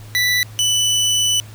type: tone pair in turn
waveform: 25% pulse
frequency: 1975.5 / 2982 Hz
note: B6 / F#7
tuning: 0 / +13 cents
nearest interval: perfect fifth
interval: 713 cents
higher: second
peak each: -11 dBFS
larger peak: neither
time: 0.15-0.43 / 0.59-1.4 s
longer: second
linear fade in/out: 0 ms
effects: added 107 Hz sine -35 dBFS peak until 1.54 s + pink hiss -44 dBFS RMS until 1.54 s